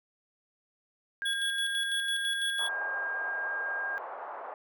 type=tone; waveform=sine; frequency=1611 Hz; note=G6; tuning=47 cents sharp; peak=-31 dBFS; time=1.22-3.98 s; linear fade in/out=0 ms
type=tone with tremolo; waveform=square; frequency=3374 Hz; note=G#7; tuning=27 cents sharp; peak=-30 dBFS; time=1.25-2.69 s; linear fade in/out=10 ms; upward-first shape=square; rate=6 Hz; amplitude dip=50%
type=band-pass noise; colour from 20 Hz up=pink; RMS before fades=-41 dBFS; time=2.59-4.54 s; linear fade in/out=2 ms; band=620 to 1200 Hz; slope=24 dB/octave
effects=none